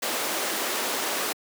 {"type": "high-pass noise", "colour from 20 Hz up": "pink", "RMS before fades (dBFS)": -28, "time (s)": [0.02, 1.33], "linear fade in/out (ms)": 10, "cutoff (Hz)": 350, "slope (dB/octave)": 12, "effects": ["high-pass 200 Hz 12 dB/octave"]}